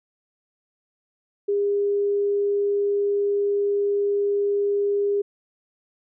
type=tone; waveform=sine; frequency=405.1 Hz; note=G#4; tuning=43 cents flat; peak=-19 dBFS; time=1.48-5.22 s; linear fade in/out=10 ms; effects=none